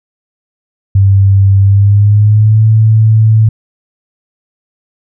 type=tone with pitch glide; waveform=sine; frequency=98 to 110 Hz; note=G2 to A2; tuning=0 to 0 cents; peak=-3 dBFS; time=0.95-3.49 s; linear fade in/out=5 ms; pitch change=+200 cents; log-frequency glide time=1.6-2.65 s; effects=none